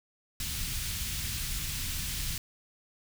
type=band-stop noise; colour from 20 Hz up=pink; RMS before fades=-34 dBFS; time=0.4-2.38 s; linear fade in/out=2 ms; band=120 to 2700 Hz; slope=12 dB/octave; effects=none